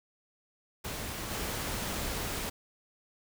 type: noise with level steps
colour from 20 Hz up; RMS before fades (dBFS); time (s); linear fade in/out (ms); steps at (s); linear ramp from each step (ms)
pink; -38 / -35; 0.84-2.5; 10; 1.3; 20
effects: none